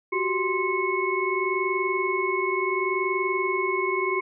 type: tone cluster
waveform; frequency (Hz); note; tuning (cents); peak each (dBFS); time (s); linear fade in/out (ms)
sine; 366.9 / 387.6 / 1048 / 2197; F#4 / G4 / C6 / C#7; -15 / -20 / +2 / -16; -28; 0.12-4.21; 10
effects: none